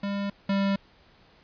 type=tone pair in turn; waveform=square; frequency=200 / 197.25 Hz; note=G3 / G3; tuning=+35 / +11 cents; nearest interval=unison; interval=24 cents; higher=first; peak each=-28 / -23 dBFS; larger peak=second; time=0.03-0.3 / 0.49-0.76 s; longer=neither; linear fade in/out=5 ms; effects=pink hiss -58 dBFS RMS until 1.43 s + resampled to 11025 Hz